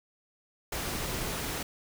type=noise; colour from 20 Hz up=pink; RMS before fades=-34 dBFS; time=0.72-1.63 s; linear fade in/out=5 ms; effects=none